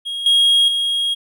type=tone with level steps; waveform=triangle; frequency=3275 Hz; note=G#7; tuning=25 cents flat; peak=-21 / -9 / -15 dBFS; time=0.05-1.15 s; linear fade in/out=20 ms; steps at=0.26 / 0.68 s; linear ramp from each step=2 ms; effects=none